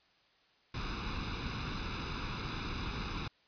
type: noise with comb filter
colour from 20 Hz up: pink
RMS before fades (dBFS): -38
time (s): 0.74-3.28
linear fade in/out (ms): 5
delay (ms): 0.79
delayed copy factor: +0.7
effects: white hiss -68 dBFS RMS until 3.47 s + resampled to 11025 Hz